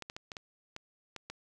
clicks, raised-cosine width 0.2 ms, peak -24 dBFS, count 8, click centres 0.023 / 0.099 / 0.165 / 0.318 / 0.368 / 0.764 / 1.163 / 1.3 s, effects none

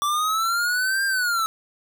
square linear two-way sweep, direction up then down, 1155 to 1605 to 1296 Hz, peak -21 dBFS, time 0.02-1.46 s, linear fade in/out 0 ms, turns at 1.05 s, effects none

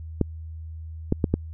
clicks, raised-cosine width 3 ms, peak -7 dBFS, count 4, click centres 0.213 / 1.124 / 1.242 / 1.34 s, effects added 80 Hz sine -34 dBFS peak until 1.53 s

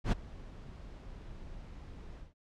brown noise with ADSR envelope, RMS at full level -23 dBFS, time 0.04-2.34 s, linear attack 82 ms, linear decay 14 ms, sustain -24 dB, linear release 170 ms, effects low-pass 6000 Hz 12 dB/octave

